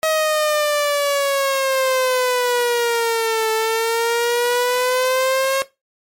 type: exponential two-way sweep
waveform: sawtooth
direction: down then up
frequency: 636 to 440 to 542 Hz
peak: -12 dBFS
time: 0.03-5.62 s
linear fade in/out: 0 ms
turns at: 3.51 s
effects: noise-tail reverb RT60 0.2 s tail -17 dB re dry + MP3 64 kbps